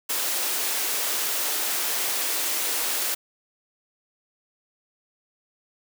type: high-pass noise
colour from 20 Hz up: white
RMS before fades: -26 dBFS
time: 0.09-3.15 s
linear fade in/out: 10 ms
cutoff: 290 Hz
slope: 24 dB/octave
effects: none